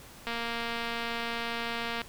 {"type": "click train", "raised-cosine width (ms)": 0.3, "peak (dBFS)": -18, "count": 408, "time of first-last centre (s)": [0.27, 2.017], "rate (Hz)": 233, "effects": ["pink hiss -50 dBFS RMS until 2.08 s"]}